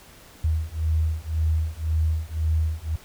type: beating tone pair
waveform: sine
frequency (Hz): 78.4 / 80.3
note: D#2 / E2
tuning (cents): +14 / -45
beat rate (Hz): 1.9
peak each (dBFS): -24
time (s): 0.44-2.96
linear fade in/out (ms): 5
effects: pink hiss -49 dBFS RMS until 3.04 s